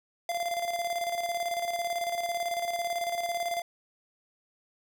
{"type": "tone with tremolo", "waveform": "square", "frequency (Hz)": 691, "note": "F5", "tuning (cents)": -19, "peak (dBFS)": -28, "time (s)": [0.29, 3.62], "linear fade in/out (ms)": 2, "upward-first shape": "square", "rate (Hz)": 18, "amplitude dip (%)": 50, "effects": []}